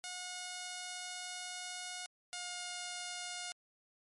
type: tone pair in turn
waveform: 5% pulse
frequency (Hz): 724 / 715.3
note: F#5 / F5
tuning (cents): -38 / +41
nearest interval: unison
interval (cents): 21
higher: first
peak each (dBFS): -30 / -29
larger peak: second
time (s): 0.04-2.06 / 2.33-3.52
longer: first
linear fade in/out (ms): 0
effects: MP3 48 kbps